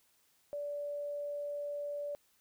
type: tone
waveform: sine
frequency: 580 Hz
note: D5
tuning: 22 cents flat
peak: -36 dBFS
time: 0.53-2.15 s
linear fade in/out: 0 ms
effects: white hiss -71 dBFS RMS until 2.4 s